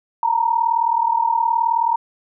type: tone pair together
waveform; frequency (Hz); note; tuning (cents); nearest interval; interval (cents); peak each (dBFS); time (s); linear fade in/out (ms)
sine; 910 / 949; A#5 / A#5; -42 / +31; minor second; 73; -18 / -18; 0.23-1.96; 2
effects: none